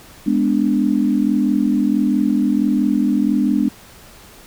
sine chord, G# diminished, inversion none, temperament equal with one note detuned, 207.7 / 249.2 / 293.7 Hz, G#3 / B3 / D4, 0 / +16 / 0 cents, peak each -18 dBFS, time 0.26-3.69 s, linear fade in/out 10 ms, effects pink hiss -43 dBFS RMS until 4.46 s

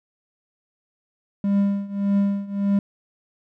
triangle tone with tremolo, 200 Hz, G3, 35 cents sharp, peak -13 dBFS, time 1.44-2.79 s, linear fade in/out 2 ms, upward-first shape triangle, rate 1.7 Hz, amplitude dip 90%, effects none

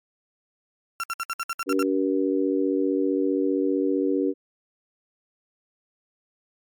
35% pulse tone bursts, 1364 Hz, F6, 41 cents flat, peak -24 dBFS, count 9, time 1-1.827 s, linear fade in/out 0 ms, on 35 ms, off 64 ms
harmonic tone, 95.3 Hz, G2, 48 cents flat, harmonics 3 / 4 / 5, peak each -23 / -25 / -27 dBFS, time 1.66-4.34 s, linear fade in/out 50 ms
effects MP3 96 kbps

